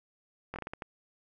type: slowing click train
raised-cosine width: 0.5 ms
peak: -23 dBFS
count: 7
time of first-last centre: 0.54-0.822 s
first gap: 20 ms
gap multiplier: 1.34
effects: none